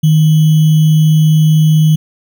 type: tone with sample-and-hold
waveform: sine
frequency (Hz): 155.9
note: D#3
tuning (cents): +4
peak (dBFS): -5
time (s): 0.03-1.96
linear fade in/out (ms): 10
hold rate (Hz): 3150
effects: none